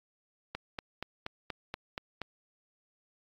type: click train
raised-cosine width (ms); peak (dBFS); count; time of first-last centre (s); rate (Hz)
0.3; -20; 8; 0.55-2.217; 4.2
effects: AAC 48 kbps